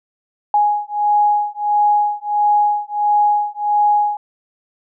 sine beating tone pair, 830.6 / 832.1 Hz, G#5 / G#5, 0 / +3 cents, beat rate 1.5 Hz, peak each -16 dBFS, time 0.54-4.17 s, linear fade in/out 2 ms, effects none

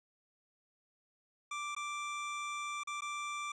25% pulse tone with dropouts, 1176 Hz, D6, 2 cents sharp, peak -34 dBFS, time 1.51-3.52 s, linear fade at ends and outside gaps 5 ms, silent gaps 1.75-1.764 / 2.835-2.872 / 3.008-3.019 s, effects resampled to 22050 Hz

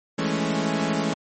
sawtooth chord, A major seventh, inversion second, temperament equal, 164.81 / 207.7 / 220 / 277.2 Hz, E3 / G#3 / A3 / C#4, 0 / 0 / 0 / 0 cents, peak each -24 dBFS, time 0.18-1.14 s, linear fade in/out 10 ms, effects MP3 32 kbps

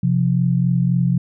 sine tone pair together, 130.81 / 174.61 Hz, C3 / F3, 0 / 0 cents, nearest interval perfect fourth, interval 500 cents, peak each -17 dBFS, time 0.03-1.18 s, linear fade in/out 5 ms, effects none

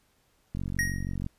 click train, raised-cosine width 5 ms, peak -21 dBFS, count 34, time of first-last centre 0.55-1.264 s, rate 46.2 Hz
square tone with exponential decay, 1880 Hz, A#6, 14 cents sharp, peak -23 dBFS, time 0.79-1.16 s, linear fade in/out 1 ms, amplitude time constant 79 ms
effects pink hiss -68 dBFS RMS until 1.38 s + resampled to 32000 Hz

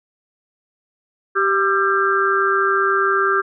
sine tone cluster, 389.6 / 1192 / 1357 / 1587 Hz, G4 / D6 / E6 / G6, -11 / +25 / +50 / +21 cents, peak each -20 dBFS, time 1.35-3.42 s, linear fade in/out 20 ms, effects none

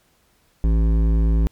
sine tone with hard clipping, 54.9 Hz, A1, 3 cents flat, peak -16 dBFS, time 0.64-1.47 s, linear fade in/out 0 ms, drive 12 dB, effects pink hiss -61 dBFS RMS until 1.51 s + MP3 96 kbps

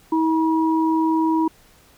sine tone pair together, 321 / 962 Hz, E4 / B5, -46 / -46 cents, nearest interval octave + perfect fifth, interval 1900 cents, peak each -17 / -22 dBFS, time 0.12-1.48 s, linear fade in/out 5 ms, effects pink hiss -53 dBFS RMS until 1.97 s

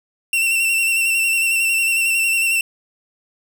45% pulse tone with vibrato, 2705 Hz, E7, 44 cents sharp, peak -15 dBFS, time 0.33-2.61 s, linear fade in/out 2 ms, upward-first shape square, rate 11 Hz, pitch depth 26 cents each way, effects none

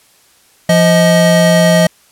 square tone pair together, 172.75 / 630 Hz, F3 / D#5, -19 / +21 cents, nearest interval octave + minor seventh, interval 2240 cents, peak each -10 dBFS, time 0.69-1.87 s, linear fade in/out 5 ms, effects white hiss -49 dBFS RMS until 2.11 s + low-pass 12000 Hz 12 dB/octave

